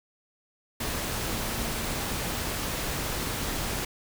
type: tone in noise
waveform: sine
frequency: 229.8 Hz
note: A#3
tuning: 25 cents flat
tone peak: -40 dBFS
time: 1.32-1.98 s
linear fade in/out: 5 ms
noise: pink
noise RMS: -31 dBFS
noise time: 0.8-3.85 s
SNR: -12 dB
effects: none